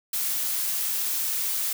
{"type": "noise", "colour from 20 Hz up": "blue", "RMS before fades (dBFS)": -27, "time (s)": [0.13, 1.73], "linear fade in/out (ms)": 5, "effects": []}